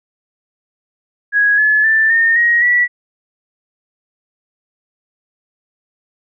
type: tone with pitch steps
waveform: sine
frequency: 1661.2 / 1714.8 / 1770.2 / 1827.3 / 1886.3 / 1947.2 Hz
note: G#6 / A6 / A6 / A#6 / A#6 / B6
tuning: 0 / -45 / +10 / -35 / +20 / -25 cents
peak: -9 dBFS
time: 1.32-2.88 s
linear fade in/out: 50 ms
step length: 260 ms
effects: none

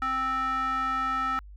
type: tone with band-pass filter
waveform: square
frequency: 262.6 Hz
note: C4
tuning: 6 cents sharp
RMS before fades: -28 dBFS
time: 0.02-1.39 s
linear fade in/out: 0 ms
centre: 1400 Hz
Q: 5.6
effects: added 50 Hz sine -43 dBFS peak until 1.56 s

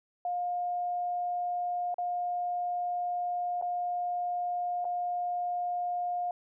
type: tone with dropouts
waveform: sine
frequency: 710 Hz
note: F5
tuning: 28 cents sharp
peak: -29 dBFS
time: 0.25-6.31 s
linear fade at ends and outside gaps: 2 ms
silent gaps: 1.943-1.983 / 3.614-3.623 / 4.845-4.851 s
effects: none

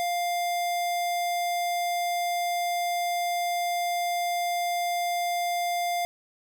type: tone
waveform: square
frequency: 700 Hz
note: F5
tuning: 4 cents sharp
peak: -26 dBFS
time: 0-6.05 s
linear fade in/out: 0 ms
effects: none

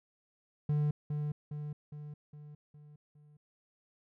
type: tone with echo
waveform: triangle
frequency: 148.6 Hz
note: D3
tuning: 21 cents sharp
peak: -25 dBFS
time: 0.69-0.91 s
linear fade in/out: 5 ms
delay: 410 ms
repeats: 6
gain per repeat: -5 dB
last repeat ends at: 3.37 s
effects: none

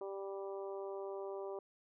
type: harmonic tone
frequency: 196 Hz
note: G3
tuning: in tune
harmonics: 2 / 3 / 4 / 5 / 6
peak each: -42 / -47 / -52 / -53 / -57 dBFS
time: 0.01-1.59 s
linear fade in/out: 2 ms
effects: none

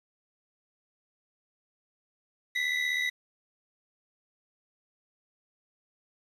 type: tone cluster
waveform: triangle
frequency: 1981 / 2057 / 3816 Hz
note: B6 / C7 / A#7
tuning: +5 / -30 / +40 cents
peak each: -27 / -32 / -33 dBFS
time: 2.55-3.1 s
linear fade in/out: 10 ms
effects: resampled to 32000 Hz + 9-bit

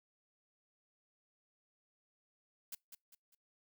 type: noise with echo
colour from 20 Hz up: blue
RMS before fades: -44 dBFS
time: 2.72-2.75 s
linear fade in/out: 5 ms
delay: 200 ms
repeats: 3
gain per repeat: -8 dB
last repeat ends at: 3.35 s
effects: noise-tail reverb RT60 0.2 s tail -26 dB re dry

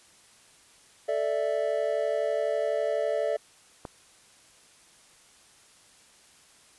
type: chord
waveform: triangle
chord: A suspended fourth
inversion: none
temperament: equal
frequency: 440 / 587.3 / 659.3 Hz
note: A4 / D5 / E5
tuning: 0 / 0 / 0 cents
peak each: -29 / -26 / -28 dBFS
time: 1.08-3.37 s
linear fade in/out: 10 ms
type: click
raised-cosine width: 1 ms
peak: -22 dBFS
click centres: 3.852 s
effects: white hiss -57 dBFS RMS until 6.78 s + resampled to 24000 Hz

